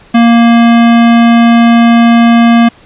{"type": "tone", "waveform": "square", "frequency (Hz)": 233.4, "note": "A#3", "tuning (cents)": 2, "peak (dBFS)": -3, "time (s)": [0.14, 2.69], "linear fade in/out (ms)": 10, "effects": ["pink hiss -40 dBFS RMS until 2.85 s", "resampled to 8000 Hz"]}